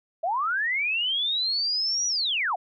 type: linear two-way sweep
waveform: sine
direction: up then down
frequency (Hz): 623 to 5870 to 623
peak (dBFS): -23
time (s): 0.23-2.56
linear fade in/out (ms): 10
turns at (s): 2.07
effects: none